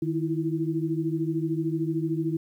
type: tone cluster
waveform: sine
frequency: 154.9 / 321.4 / 334.7 Hz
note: D#3 / E4 / E4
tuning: -7 / -44 / +26 cents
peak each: -29 dBFS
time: 0.02-2.37 s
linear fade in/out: 5 ms
effects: 10-bit